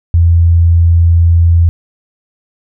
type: tone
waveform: sine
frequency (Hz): 84.5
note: E2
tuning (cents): +43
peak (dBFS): -4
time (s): 0.14-1.69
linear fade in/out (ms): 0
effects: none